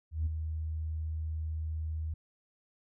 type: tone with ADSR envelope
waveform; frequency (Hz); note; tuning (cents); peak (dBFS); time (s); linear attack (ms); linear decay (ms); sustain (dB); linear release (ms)
sine; 78.9; D#2; +25; -25; 0.11-2.14; 150; 20; -7; 6
effects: tanh soft clip ceiling -24 dBFS